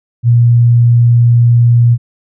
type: tone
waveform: sine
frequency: 119 Hz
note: A#2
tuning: 36 cents sharp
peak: -4 dBFS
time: 0.23-1.98 s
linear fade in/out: 50 ms
effects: none